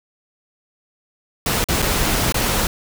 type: noise with dropouts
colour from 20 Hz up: pink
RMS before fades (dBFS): -19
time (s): 1.46-2.67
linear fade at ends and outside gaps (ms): 2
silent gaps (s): 1.642-1.686 / 1.82-1.824 / 2.323-2.343
effects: none